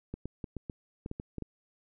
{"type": "clicks", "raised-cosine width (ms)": 3, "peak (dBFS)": -24, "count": 10, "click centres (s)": [0.14, 0.256, 0.442, 0.567, 0.698, 1.061, 1.114, 1.199, 1.383, 1.423], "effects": []}